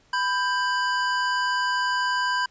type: tone pair together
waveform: square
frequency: 996 / 1579.7 Hz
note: B5 / G6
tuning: +14 / +13 cents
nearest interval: minor sixth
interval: 799 cents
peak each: -25 / -26 dBFS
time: 0.13-2.46 s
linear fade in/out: 5 ms
effects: pink hiss -60 dBFS RMS until 2.5 s + resampled to 16000 Hz